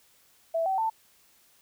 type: tone with pitch steps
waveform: sine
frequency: 659.3 / 766.1 / 890.3 Hz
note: E5 / G5 / A5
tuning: 0 / -40 / +20 cents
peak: -24 dBFS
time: 0.54-0.9 s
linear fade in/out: 10 ms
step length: 120 ms
effects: white hiss -62 dBFS RMS until 1.61 s